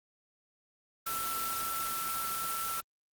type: tone in noise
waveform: sine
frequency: 1335 Hz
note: E6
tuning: 22 cents sharp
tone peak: -35 dBFS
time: 1.06-2.81 s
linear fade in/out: 10 ms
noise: white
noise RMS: -36 dBFS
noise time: 1.06-2.81 s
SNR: -2 dB
effects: Opus 32 kbps